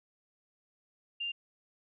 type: tone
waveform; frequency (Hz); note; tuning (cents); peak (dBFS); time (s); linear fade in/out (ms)
sine; 2794; F7; 0; -33; 1.2-1.32; 10
effects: none